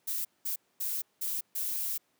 violet noise bursts at uneven times, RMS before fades -33 dBFS, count 5, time 0.07-0.25 / 0.45-0.56 / 0.8-1.02 / 1.21-1.41 / 1.55-1.98 s, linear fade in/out 10 ms, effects pink hiss -72 dBFS RMS until 2.19 s + high-pass 200 Hz 12 dB/octave

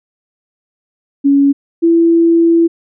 sine tone pair in turn, 279.9 / 334.2 Hz, C#4 / E4, +17 / +24 cents, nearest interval minor third, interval 307 cents, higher second, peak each -6 dBFS, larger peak neither, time 1.24-1.53 / 1.82-2.68 s, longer second, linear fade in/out 20 ms, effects none

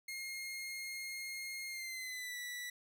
sawtooth tone with pitch glide, 2139 to 1961.5 Hz, C7 to B6, +38 to -12 cents, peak -38 dBFS, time 0.08-2.7 s, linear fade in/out 5 ms, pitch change -150 cents, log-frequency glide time 1.67-2.37 s, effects none

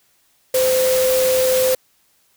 sine tone in noise, 515 Hz, C5, 28 cents flat, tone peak -14 dBFS, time 0.54-1.75 s, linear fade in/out 5 ms, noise white, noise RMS -23 dBFS, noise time 0.54-1.75 s, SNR +6 dB, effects white hiss -60 dBFS RMS until 2.36 s

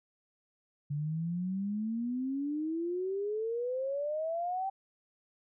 sine exponential sweep, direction up, 142.8 to 784 Hz, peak -31 dBFS, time 0.9-4.7 s, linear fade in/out 10 ms, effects none

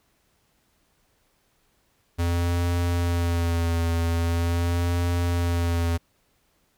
square tone with vibrato, 85.4 Hz, F2, 38 cents flat, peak -22 dBFS, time 2.18-5.98 s, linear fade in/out 20 ms, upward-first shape sine, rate 0.43 Hz, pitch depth 31 cents each way, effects pink hiss -67 dBFS RMS until 6.77 s

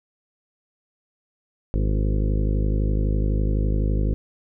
harmonic tone with a mistuned harmonic, 51.91 Hz, G#1, in tune, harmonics 1 / 2 / 3 / 4 / 5 / 6 / 7 / 8 / 9 / 10, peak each -20 / -26 / -30 / -32 / -34 / -36 / -37 / -38 / -39 / -40 dBFS, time 1.74-4.14 s, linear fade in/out 0 ms, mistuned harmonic 6, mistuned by +36 cents, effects none

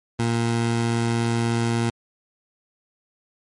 20% pulse tone, 116.54 Hz, A#2, in tune, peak -15 dBFS, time 0.19-1.9 s, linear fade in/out 5 ms, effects MP3 48 kbps

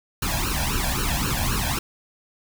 pink noise with flanger, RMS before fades -24 dBFS, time 0.22-1.79 s, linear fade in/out 5 ms, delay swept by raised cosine 0.71 to 1.23 ms, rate 3.8 Hz, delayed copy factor +1, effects none

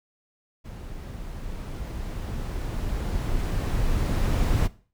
brown noise with level ramp, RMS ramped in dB -38 to -21 dBFS, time 0.64-4.68 s, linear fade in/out 20 ms, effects noise-tail reverb RT60 0.4 s tail -19 dB re dry

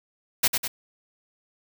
white noise with echo, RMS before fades -19 dBFS, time 0.43-0.48 s, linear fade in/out 10 ms, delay 100 ms, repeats 2, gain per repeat -5 dB, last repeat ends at 0.68 s, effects none

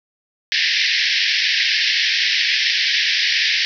pink band-pass noise, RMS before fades -18 dBFS, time 0.52-3.65 s, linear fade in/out 0 ms, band 1700 to 5500 Hz, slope 96 dB/octave, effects none

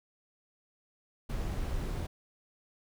brown noise, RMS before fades -34 dBFS, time 1.29-2.07 s, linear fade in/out 10 ms, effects none

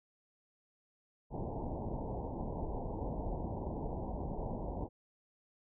pink low-pass noise, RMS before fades -39 dBFS, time 1.3-4.89 s, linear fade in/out 50 ms, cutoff 950 Hz, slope 96 dB/octave, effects none

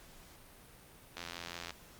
click train, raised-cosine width 0.2 ms, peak -24 dBFS, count 47, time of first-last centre 1.17-1.706 s, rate 85.8 Hz, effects pink hiss -57 dBFS RMS until 1.99 s + Opus 48 kbps

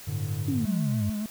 triangle chord, G suspended second, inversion none, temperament equal, 98 / 110 / 146.83 Hz, G2 / A2 / D3, 0 / 0 / 0 cents, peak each -30 dBFS, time 0.07-0.66 s, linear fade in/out 10 ms
sine exponential sweep, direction down, 292.1 to 92.5 Hz, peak -25 dBFS, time 0.48-1.1 s, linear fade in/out 5 ms
triangle tone with vibrato, 212.2 Hz, G#3, 38 cents sharp, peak -26 dBFS, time 0.65-1.26 s, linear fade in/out 2 ms, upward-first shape sine, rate 7.1 Hz, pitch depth 48 cents each way
effects white hiss -45 dBFS RMS until 1.3 s

